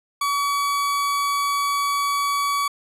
40% pulse tone, 1136 Hz, C#6, 42 cents sharp, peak -19 dBFS, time 0.21-2.68 s, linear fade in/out 5 ms, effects resampled to 32000 Hz

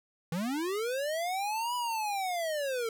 square linear two-way sweep, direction up then down, 155.56 to 990 to 442.7 Hz, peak -31 dBFS, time 0.32-2.89 s, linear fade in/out 2 ms, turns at 1.75 s, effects none

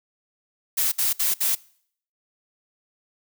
blue noise bursts, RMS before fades -22 dBFS, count 4, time 0.77-1.553 s, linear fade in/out 10 ms, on 150 ms, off 61 ms, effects noise-tail reverb RT60 0.6 s tail -23 dB re dry

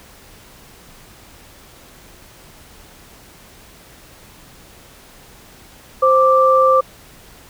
sine tone pair together, 523.6 / 1174.7 Hz, C5 / D6, +1 / 0 cents, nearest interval octave + major second, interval 1399 cents, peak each -12 dBFS, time 6.02-6.81 s, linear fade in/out 10 ms, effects pink hiss -44 dBFS RMS until 7.49 s

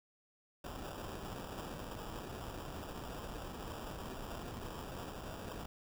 pink noise with sample-and-hold, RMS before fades -45 dBFS, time 0.64-5.66 s, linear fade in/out 5 ms, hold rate 2100 Hz, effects none

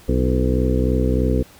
harmonic tone with a mistuned harmonic, 63.2 Hz, B1, 41 cents sharp, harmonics 1 / 2 / 3 / 4 / 5 / 6 / 7 / 8, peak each -19 / -23 / -26 / -23 / -27 / -30 / -25 / -27 dBFS, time 0.08-1.43 s, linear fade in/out 10 ms, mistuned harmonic 6, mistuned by -61 cents, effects pink hiss -47 dBFS RMS until 1.59 s

